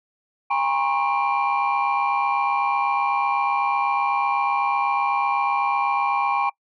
sine tone cluster, 809 / 943 / 1023 / 1091 / 2373 Hz, G#5 / A#5 / C6 / C#6 / D7, -46 / +20 / -39 / -28 / +17 cents, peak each -22 / -25 / -31 / -23 / -28 dBFS, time 0.5-6.5 s, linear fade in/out 10 ms, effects noise-tail reverb RT60 0.1 s tail -24 dB re dry + tanh soft clip ceiling -12 dBFS

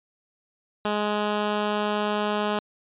10% pulse tone, 209 Hz, G#3, 11 cents sharp, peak -15 dBFS, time 0.85-2.59 s, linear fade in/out 2 ms, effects resampled to 8000 Hz

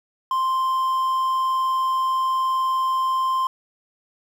triangle tone, 1046.5 Hz, C6, in tune, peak -17 dBFS, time 0.31-3.47 s, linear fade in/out 2 ms, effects 8-bit

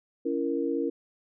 sine chord, A# diminished, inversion first, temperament just, 279.7 / 335.6 / 466.2 Hz, C#4 / E4 / A#4, +16 / +31 / 0 cents, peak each -30 dBFS, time 0.25-0.9 s, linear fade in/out 10 ms, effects none

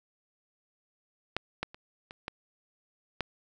clicks, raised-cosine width 0.3 ms, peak -13 / -15 / -30 / -27 / -19 / -14 dBFS, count 6, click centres 1.366 / 1.63 / 1.745 / 2.109 / 2.281 / 3.207 s, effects none

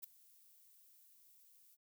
violet noise with ADSR envelope, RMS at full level -45 dBFS, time 0.02-1.77 s, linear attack 21 ms, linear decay 5 ms, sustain -21 dB, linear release 38 ms, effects none

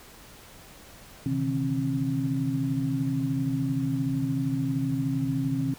sine tone cluster, 129.6 / 146.7 / 159.8 / 268.4 Hz, C3 / D3 / D#3 / C4, -16 / -2 / +47 / +44 cents, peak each -30 / -34 / -32 / -27 dBFS, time 1.26-5.74 s, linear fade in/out 2 ms, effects pink hiss -49 dBFS RMS until 5.78 s

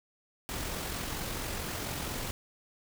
pink noise with amplitude modulation, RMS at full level -35 dBFS, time 0.49-2.31 s, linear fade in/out 0 ms, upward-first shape sine, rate 44.4 Hz, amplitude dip 30%, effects none

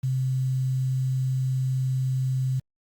sine tone with quantisation, 130.4 Hz, C3, 5 cents flat, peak -22 dBFS, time 0.03-2.6 s, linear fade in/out 10 ms, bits 8, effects Opus 48 kbps

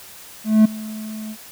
triangle tone with ADSR envelope, 216.8 Hz, A3, 25 cents flat, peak -5 dBFS, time 0.44-1.37 s, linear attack 210 ms, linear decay 9 ms, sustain -21 dB, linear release 60 ms, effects white hiss -41 dBFS RMS until 1.51 s

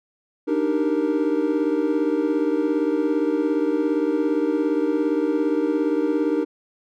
triangle chord, Eb major seventh, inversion third, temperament equal, 293.7 / 311.1 / 392 / 466.2 Hz, D4 / Eb4 / G4 / Bb4, 0 / 0 / 0 / 0 cents, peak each -22 / -21 / -25 / -23 dBFS, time 0.47-6.45 s, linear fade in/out 20 ms, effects none

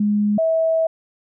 sine tone pair in turn, 207.7 / 649 Hz, G#3 / E5, 0 / -27 cents, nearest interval octave + minor sixth, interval 1973 cents, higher second, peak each -15 dBFS, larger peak neither, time 0-0.38 / 0.38-0.87 s, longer second, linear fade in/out 5 ms, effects none

